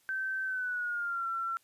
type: tone with pitch glide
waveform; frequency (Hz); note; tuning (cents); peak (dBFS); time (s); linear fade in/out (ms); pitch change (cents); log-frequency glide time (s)
sine; 1546 to 1353.7; G6 to E6; -24 to +46; -31; 0.09-1.57; 0; -230; 0.44-1.28
effects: white hiss -68 dBFS RMS until 1.63 s + resampled to 32000 Hz